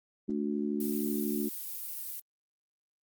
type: harmonic tone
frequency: 73 Hz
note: D2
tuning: 10 cents flat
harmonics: 3 / 4 / 5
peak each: -32 / -34 / -36 dBFS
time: 0.28-1.49 s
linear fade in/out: 10 ms
type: noise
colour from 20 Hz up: violet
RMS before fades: -39 dBFS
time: 0.8-2.2 s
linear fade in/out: 5 ms
effects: Opus 24 kbps